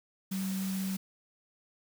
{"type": "tone in noise", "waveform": "sine", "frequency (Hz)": 191, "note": "G3", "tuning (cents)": -45, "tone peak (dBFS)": -31, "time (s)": [0.31, 0.97], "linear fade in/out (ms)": 10, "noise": "white", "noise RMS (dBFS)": -43, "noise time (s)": [0.31, 0.97], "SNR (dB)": 9, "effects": []}